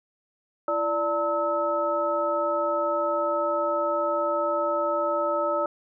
sine tone cluster, 336.2 / 586 / 901 / 1294 Hz, E4 / D5 / A5 / E6, +34 / -4 / +41 / -32 cents, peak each -33 / -25 / -32 / -27 dBFS, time 0.68-5.66 s, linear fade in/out 2 ms, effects none

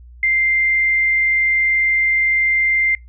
sine tone, 2093 Hz, C7, in tune, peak -13 dBFS, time 0.23-2.95 s, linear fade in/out 2 ms, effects noise-tail reverb RT60 0.2 s tail -25 dB re dry + added 60 Hz sine -38 dBFS peak until 3.08 s

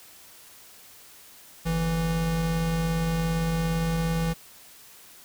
square tone pair together, 49.12 / 164.81 Hz, G1 / E3, +4 / 0 cents, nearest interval octave + major sixth, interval 2096 cents, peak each -32 / -25 dBFS, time 1.65-4.34 s, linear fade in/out 20 ms, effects white hiss -50 dBFS RMS until 5.24 s

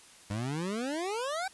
25% pulse exponential sweep, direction up, 98 to 789 Hz, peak -28 dBFS, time 0.3-1.48 s, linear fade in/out 5 ms, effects white hiss -55 dBFS RMS until 1.53 s + resampled to 24000 Hz

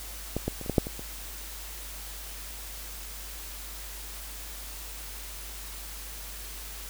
clicks, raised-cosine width 2 ms, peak -15 / -14 / -24 / -27 / -14 / -6 / -21 / -26 dBFS, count 8, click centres 0.366 / 0.48 / 0.613 / 0.662 / 0.697 / 0.782 / 0.869 / 0.994 s, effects added 50 Hz sine -42 dBFS peak until 6.89 s + white hiss -42 dBFS RMS until 6.89 s

